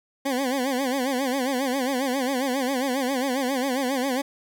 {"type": "tone with vibrato", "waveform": "20% pulse", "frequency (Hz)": 262.6, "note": "C4", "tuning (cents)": 6, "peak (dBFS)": -18, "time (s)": [0.25, 4.22], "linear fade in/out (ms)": 10, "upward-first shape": "sine", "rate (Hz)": 7.4, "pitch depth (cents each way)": 120, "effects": []}